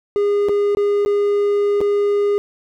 triangle tone with dropouts, 408.3 Hz, G#4, 29 cents flat, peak -12 dBFS, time 0.16-2.38 s, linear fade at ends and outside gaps 0 ms, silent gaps 0.486-0.493 / 0.749-0.771 / 1.05-1.06 / 1.806-1.813 s, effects none

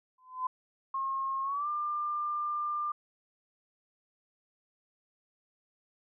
sine tone with exponential growth, 1021 Hz, C6, 43 cents flat, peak -26 dBFS, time 0.18-0.47 s, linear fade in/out 5 ms, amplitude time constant 63 ms
sine tone with pitch glide, 1077 to 1195 Hz, C6 to D6, +50 to +30 cents, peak -30 dBFS, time 0.94-2.92 s, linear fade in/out 5 ms, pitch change +180 cents, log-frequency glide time 1.43-1.68 s
effects none

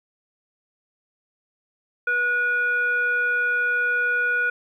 sine tone with frequency modulation, 1457 Hz, F#6, 27 cents flat, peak -19 dBFS, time 2.07-4.5 s, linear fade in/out 5 ms, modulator 971 Hz, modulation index 0.4, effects 10-bit

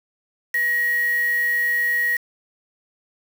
sine tone with quantisation, 1896 Hz, A#6, 29 cents sharp, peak -18 dBFS, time 0.54-2.17 s, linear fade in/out 5 ms, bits 5, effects none

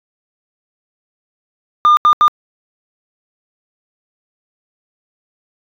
sine tone bursts at uneven times, 1206 Hz, D6, 46 cents sharp, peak -3 dBFS, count 3, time 1.85-1.97 / 2.05-2.13 / 2.21-2.28 s, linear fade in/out 0 ms, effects tanh soft clip ceiling -5 dBFS

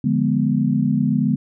sine chord, D diminished seventh, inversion none, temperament equal, 146.83 / 174.61 / 207.7 / 246.9 Hz, D3 / F3 / Ab3 / Cb4, 0 / 0 / 0 / 0 cents, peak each -21 / -25 / -20 / -20 dBFS, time 0.04-1.36 s, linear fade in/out 5 ms, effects none

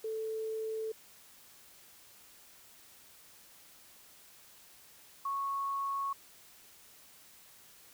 sine tone pair in turn, 440.6 / 1104.2 Hz, A4 / C#6, +2 / -7 cents, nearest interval octave + major third, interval 1591 cents, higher second, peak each -34 / -32 dBFS, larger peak second, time 0.04-0.92 / 5.25-6.13 s, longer neither, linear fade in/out 5 ms, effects white hiss -58 dBFS RMS until 7.93 s

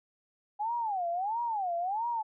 sine tone with vibrato, 806 Hz, G5, 48 cents sharp, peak -29 dBFS, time 0.59-2.23 s, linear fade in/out 20 ms, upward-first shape sine, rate 1.5 Hz, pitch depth 290 cents each way, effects none

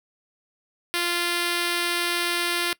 5% pulse tone with notch filter, 347.4 Hz, F4, 9 cents flat, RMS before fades -25 dBFS, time 0.94-2.73 s, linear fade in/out 0 ms, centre 810 Hz, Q 1.5, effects noise-tail reverb RT60 0.1 s tail -21 dB re dry

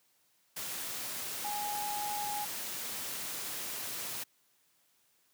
sine tone in noise, 829 Hz, G#5, 3 cents flat, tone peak -35 dBFS, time 1.44-2.45 s, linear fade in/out 10 ms, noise white, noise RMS -39 dBFS, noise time 0.56-4.24 s, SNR +1 dB, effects white hiss -71 dBFS RMS until 5.33 s + high-pass 100 Hz 12 dB/octave

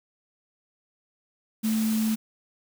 sine tone in noise, 220 Hz, A3, in tune, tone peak -22 dBFS, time 1.63-2.16 s, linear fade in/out 20 ms, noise white, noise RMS -36 dBFS, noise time 1.63-2.16 s, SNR +11 dB, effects none

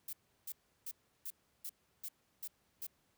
violet noise bursts, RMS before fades -43 dBFS, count 8, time 0.08-2.868 s, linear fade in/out 5 ms, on 51 ms, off 340 ms, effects pink hiss -75 dBFS RMS until 3.17 s + high-pass 60 Hz 12 dB/octave

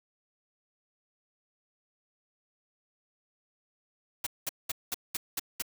white noise bursts, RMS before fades -32 dBFS, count 7, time 4.24-5.622 s, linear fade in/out 5 ms, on 26 ms, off 200 ms, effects none

